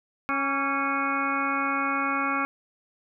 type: harmonic tone with a mistuned harmonic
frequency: 274.7 Hz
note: C#4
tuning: 16 cents flat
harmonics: 1 / 2 / 3 / 4 / 5 / 6 / 8 / 9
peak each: -31 / -38 / -34 / -29 / -29 / -36 / -32 / -37 dBFS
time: 0.29-2.45 s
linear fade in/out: 0 ms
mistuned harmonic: 4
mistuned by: +47 cents
effects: none